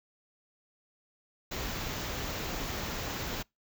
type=band-stop noise; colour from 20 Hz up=pink; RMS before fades=-36 dBFS; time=1.51-3.43 s; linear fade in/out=10 ms; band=7400 to 13000 Hz; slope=96 dB/octave; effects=noise-tail reverb RT60 0.2 s tail -26 dB re dry